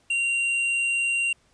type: tone with hard clipping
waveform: sine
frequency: 2764 Hz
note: F7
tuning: 19 cents flat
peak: -23 dBFS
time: 0.1-1.33 s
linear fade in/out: 5 ms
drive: 6 dB
effects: pink hiss -63 dBFS RMS until 1.53 s + resampled to 22050 Hz